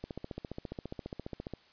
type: click train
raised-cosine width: 2 ms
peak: -25 dBFS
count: 23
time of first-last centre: 0.04-1.537 s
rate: 14.7 Hz
effects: white hiss -62 dBFS RMS until 1.72 s + resampled to 11025 Hz